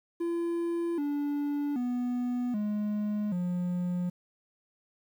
triangle tone with pitch steps, 340 / 289.2 / 246 / 209.3 / 178.04 Hz, F4 / D4 / B3 / G#3 / F3, -46 / -27 / -7 / +14 / +34 cents, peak -26 dBFS, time 0.2-4.1 s, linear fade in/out 10 ms, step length 780 ms, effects 10-bit

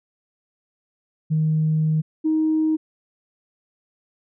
sine tone pair in turn, 156.3 / 313.9 Hz, D#3 / D#4, +8 / +15 cents, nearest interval octave, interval 1207 cents, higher second, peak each -16 dBFS, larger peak neither, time 1.3-2.02 / 2.24-2.77 s, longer first, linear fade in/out 20 ms, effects tanh soft clip ceiling -12 dBFS

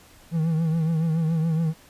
triangle tone with vibrato, 162 Hz, E3, 30 cents flat, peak -18 dBFS, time 0.31-1.74 s, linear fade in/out 50 ms, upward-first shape triangle, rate 7.1 Hz, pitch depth 76 cents each way, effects pink hiss -52 dBFS RMS until 1.89 s + resampled to 32000 Hz

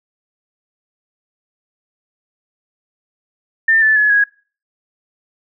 sine tone with pitch steps, 1797 / 1748.9 / 1702 / 1656.4 Hz, A6 / A6 / G#6 / G#6, +36 / -11 / +42 / -5 cents, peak -9 dBFS, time 3.68-4.24 s, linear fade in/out 5 ms, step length 140 ms, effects noise-tail reverb RT60 0.4 s tail -23 dB re dry

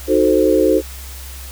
sine chord, D# diminished seventh, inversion none, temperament equal, 311.1 / 370 / 440 / 523.3 Hz, D#4 / F#4 / A4 / C5, 0 / 0 / 0 / 0 cents, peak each -16 dBFS, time 0.07-0.82 s, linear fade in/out 50 ms, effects added 66 Hz sine -31 dBFS peak until 1.51 s + white hiss -36 dBFS RMS until 1.51 s

